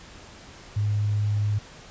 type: tone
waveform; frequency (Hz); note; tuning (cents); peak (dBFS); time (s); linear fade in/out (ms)
sine; 104.1; G#2; +5; -21; 0.76-1.59; 10
effects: pink hiss -46 dBFS RMS until 1.9 s + resampled to 16000 Hz